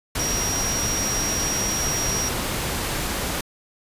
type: tone in noise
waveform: sine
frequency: 5680 Hz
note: F8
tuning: 28 cents sharp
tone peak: -24 dBFS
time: 0.19-2.29 s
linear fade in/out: 5 ms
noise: pink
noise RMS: -26 dBFS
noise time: 0.15-3.41 s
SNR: -1 dB
effects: resampled to 32000 Hz